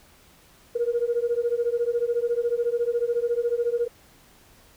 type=beating tone pair; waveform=sine; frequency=467.9 / 481.9 Hz; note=A#4 / B4; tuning=+6 / -43 cents; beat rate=14 Hz; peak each=-24 dBFS; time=0.75-3.88 s; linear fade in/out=10 ms; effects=tanh soft clip ceiling -15 dBFS + pink hiss -55 dBFS RMS until 4.76 s